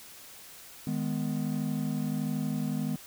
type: chord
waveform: triangle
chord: G# minor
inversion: second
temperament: just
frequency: 155.74 / 207.7 / 249.2 Hz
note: D#3 / G#3 / B3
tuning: +2 / 0 / +16 cents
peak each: -31 dBFS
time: 0.87-2.96 s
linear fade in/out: 2 ms
effects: white hiss -49 dBFS RMS until 3.06 s